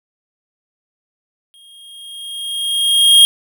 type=tone with exponential growth; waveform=square; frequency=3246 Hz; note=G#7; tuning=40 cents flat; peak=-4 dBFS; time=1.54-3.25 s; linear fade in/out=0 ms; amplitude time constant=370 ms; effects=none